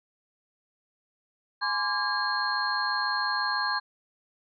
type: tone cluster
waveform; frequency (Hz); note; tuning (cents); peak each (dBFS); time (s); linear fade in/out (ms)
sine; 838 / 1030 / 1156 / 1624 / 4226; G#5 / C6 / D6 / G#6 / C8; +15 / -28 / -28 / -39 / +16; -34 / -31 / -35 / -29 / -32; 1.61-3.8; 20
effects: none